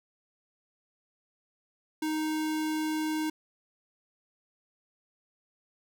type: tone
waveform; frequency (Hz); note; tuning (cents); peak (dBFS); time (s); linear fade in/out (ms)
square; 311.1; D#4; 0; -29; 2.02-3.3; 5
effects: none